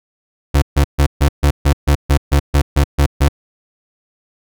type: tone bursts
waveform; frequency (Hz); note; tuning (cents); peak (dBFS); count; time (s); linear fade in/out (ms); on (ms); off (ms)
35% pulse; 71.7; D2; -41; -7; 13; 0.54-3.286; 10; 82; 140
effects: none